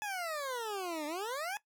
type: exponential two-way sweep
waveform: 20% pulse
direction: down then up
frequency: 860 to 290 to 860 Hz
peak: -31 dBFS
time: 0.02-1.57 s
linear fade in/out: 0 ms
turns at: 1.06 s
effects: noise-tail reverb RT60 0.1 s tail -17 dB re dry